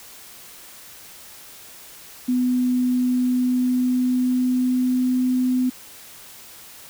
sine tone with pitch glide, 250 to 253.2 Hz, B3 to B3, +21 to +43 cents, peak -17 dBFS, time 2.28-5.7 s, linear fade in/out 10 ms, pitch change +22 cents, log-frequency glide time 2.99-5.23 s, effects white hiss -43 dBFS RMS until 6.89 s

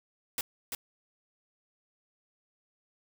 white noise with echo, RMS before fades -32 dBFS, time 0.38-0.41 s, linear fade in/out 2 ms, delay 340 ms, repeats 1, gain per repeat -4 dB, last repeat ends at 0.75 s, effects none

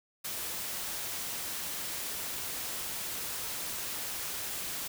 white noise, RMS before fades -37 dBFS, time 0.24-4.88 s, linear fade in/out 10 ms, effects none

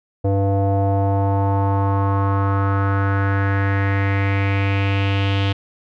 square tone with low-pass filter sweep, 98.5 Hz, G2, 9 cents sharp, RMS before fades -18 dBFS, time 0.24-5.53 s, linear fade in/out 10 ms, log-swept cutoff 580 to 3200 Hz, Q 3.8, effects none

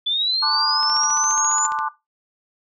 sine linear sweep, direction up, 3456 to 7100 Hz, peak -18 dBFS, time 0.06-1.67 s, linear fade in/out 10 ms
sine chord, D dominant seventh, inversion second, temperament equal with one note detuned, 880 / 1046.5 / 1186.9 / 1480 Hz, A5 / C6 / D6 / F#6, 0 / 0 / +18 / 0 cents, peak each -25 / -29 / -24 / -30 dBFS, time 0.42-1.89 s, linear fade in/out 10 ms
click train, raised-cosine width 0.2 ms, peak -19 dBFS, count 15, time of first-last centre 0.83-1.789 s, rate 14.6 Hz
effects noise-tail reverb RT60 0.2 s tail -17 dB re dry

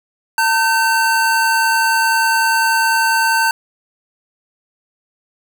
square tone pair together, 905 / 1538.4 Hz, A5 / G6, +48 / -33 cents, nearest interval major sixth, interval 919 cents, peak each -16 dBFS, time 0.38-3.51 s, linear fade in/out 2 ms, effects none

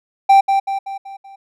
triangle tone with echo, 784 Hz, G5, in tune, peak -4 dBFS, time 0.29-0.41 s, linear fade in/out 10 ms, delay 190 ms, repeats 5, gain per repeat -6 dB, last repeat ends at 1.36 s, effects none

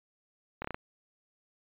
slowing click train, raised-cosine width 0.5 ms, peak -20 dBFS, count 5, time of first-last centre 0.62-0.745 s, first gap 25 ms, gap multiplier 1.15, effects resampled to 8000 Hz

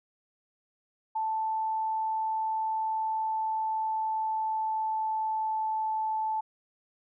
sine tone with pitch glide, 880 to 873.9 Hz, A5 to A5, 0 to -12 cents, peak -27 dBFS, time 1.15-6.41 s, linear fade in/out 10 ms, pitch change -12 cents, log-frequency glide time 2.72-5.9 s, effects none

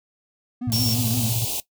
triangle tone with vibrato, 234.8 Hz, A#3, 13 cents sharp, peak -24 dBFS, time 0.61-1.3 s, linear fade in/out 10 ms, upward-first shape sine, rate 5.8 Hz, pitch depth 120 cents each way
sine tone with tremolo, 114.8 Hz, A#2, 26 cents flat, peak -21 dBFS, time 0.67-1.45 s, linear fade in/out 5 ms, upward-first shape square, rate 16 Hz, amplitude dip 55%
white band-stop noise, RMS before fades -27 dBFS, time 0.72-1.6 s, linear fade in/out 0 ms, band 920 to 2600 Hz, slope 48 dB/octave
square tone, 5460 Hz, F8, 40 cents flat, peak -25 dBFS, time 0.73-0.94 s, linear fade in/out 2 ms
effects noise-tail reverb RT60 0.1 s tail -17 dB re dry

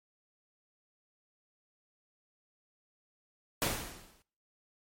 pink noise with exponential decay, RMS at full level -28 dBFS, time 3.62-4.22 s, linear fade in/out 0 ms, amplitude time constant 130 ms, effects noise-tail reverb RT60 0.6 s tail -25 dB re dry + MP3 64 kbps

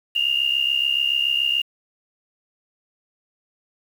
sine tone pair together, 2787 / 2854 Hz, F7 / F7, -4 / +37 cents, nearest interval unison, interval 41 cents, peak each -21 dBFS, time 0.15-1.62 s, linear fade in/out 10 ms, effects 7-bit

